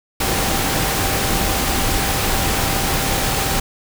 sine tone in noise, 784 Hz, G5, in tune, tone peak -28 dBFS, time 0.2-3.6 s, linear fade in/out 5 ms, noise pink, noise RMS -19 dBFS, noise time 0.2-3.6 s, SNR -12 dB, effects none

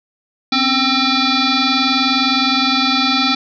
sine tone with frequency modulation, 1864.7 Hz, A#6, in tune, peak -12 dBFS, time 0.52-3.35 s, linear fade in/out 5 ms, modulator 530 Hz, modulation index 5.2, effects none

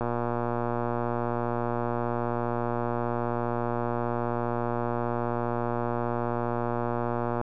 click train, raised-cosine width 1 ms, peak -15 dBFS, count 882, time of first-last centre 0.01-7.413 s, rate 119 Hz, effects none

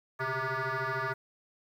sine tone with frequency modulation, 124.8 Hz, B2, 19 cents sharp, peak -27 dBFS, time 0.19-1.14 s, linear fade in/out 20 ms, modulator 263 Hz, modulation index 6.3, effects tanh soft clip ceiling -29 dBFS + 10-bit

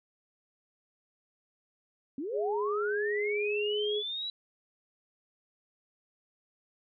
sine linear sweep, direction up, 250 to 3951 Hz, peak -33 dBFS, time 2.18-4.3 s, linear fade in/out 2 ms
sine tone with pitch glide, 415.3 to 418.4 Hz, G#4 to G#4, 0 to +13 cents, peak -29 dBFS, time 2.31-4.03 s, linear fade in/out 50 ms, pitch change +13 cents, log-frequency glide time 3.52-3.78 s
effects none

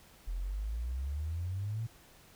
sine exponential sweep, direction up, 41.2 to 116.54 Hz, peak -33 dBFS, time 0.27-1.87 s, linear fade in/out 10 ms, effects pink hiss -59 dBFS RMS until 2.35 s

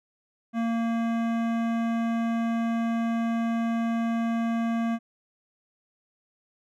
sine tone with hard clipping, 230 Hz, A#3, 23 cents flat, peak -26 dBFS, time 0.53-4.99 s, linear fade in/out 50 ms, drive 16 dB, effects none

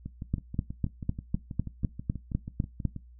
two click trains, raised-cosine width 5 ms, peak -24 / -14 dBFS, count 19 / 11, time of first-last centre 0.06-2.963 / 0.34-2.853 s, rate 6.2 / 3.98 Hz, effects noise-tail reverb RT60 0.2 s tail -19 dB re dry + added 60 Hz sine -49 dBFS peak until 3.19 s

